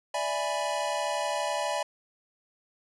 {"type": "chord", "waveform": "square", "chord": "E dominant seventh", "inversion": "third", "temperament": "equal", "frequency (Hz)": [587.3, 659.3, 830.6, 987.8], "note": ["D5", "E5", "G#5", "B5"], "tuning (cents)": [0, 0, 0, 0], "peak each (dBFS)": [-33, -35, -34, -35], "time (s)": [0.14, 1.83], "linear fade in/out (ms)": 5, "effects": ["resampled to 24000 Hz", "10-bit"]}